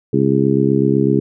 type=harmonic tone; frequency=68 Hz; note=C#2; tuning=33 cents flat; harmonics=2 / 3 / 4 / 5 / 6; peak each=-18 / -18 / -18 / -18 / -18 dBFS; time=0.13-1.2 s; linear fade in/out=5 ms; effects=none